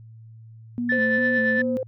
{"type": "tone with vibrato", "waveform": "sine", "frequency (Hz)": 233.1, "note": "A#3", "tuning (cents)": 0, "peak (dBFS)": -23, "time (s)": [0.78, 1.77], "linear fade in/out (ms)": 0, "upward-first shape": "square", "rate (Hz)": 2.5, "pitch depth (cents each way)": 56}
{"type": "tone with tremolo", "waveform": "sine", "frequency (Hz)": 1756, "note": "A6", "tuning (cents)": -4, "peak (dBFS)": -18, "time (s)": [0.89, 1.62], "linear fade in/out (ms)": 5, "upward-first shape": "triangle", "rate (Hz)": 8.8, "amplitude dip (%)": 40}
{"type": "tone", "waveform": "sine", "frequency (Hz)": 518, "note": "C5", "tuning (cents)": -17, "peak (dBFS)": -24, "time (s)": [0.92, 1.83], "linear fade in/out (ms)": 2}
{"effects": ["tanh soft clip ceiling -11 dBFS", "added 112 Hz sine -42 dBFS peak until 1.87 s"]}